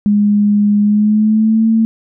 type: tone with pitch glide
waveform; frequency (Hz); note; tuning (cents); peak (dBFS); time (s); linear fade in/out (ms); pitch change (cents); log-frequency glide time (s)
sine; 206.4 to 223.8; G#3 to A3; -10 to +30; -8; 0.06-1.85; 0; +140; 0.81-1.67
effects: none